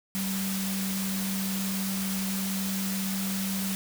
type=tone in noise; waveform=sine; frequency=192.8 Hz; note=G3; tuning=28 cents flat; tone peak=-29 dBFS; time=0.15-3.75 s; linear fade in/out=0 ms; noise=white; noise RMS=-34 dBFS; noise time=0.15-3.75 s; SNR=+2 dB; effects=none